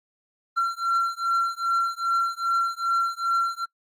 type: beating tone pair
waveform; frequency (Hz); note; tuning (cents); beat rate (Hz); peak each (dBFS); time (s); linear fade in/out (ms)
triangle; 1363 / 1365.5; F6 / F6; -43 / -39; 2.5; -23; 0.56-3.66; 20
effects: noise-tail reverb RT60 0.1 s tail -26 dB re dry + Opus 24 kbps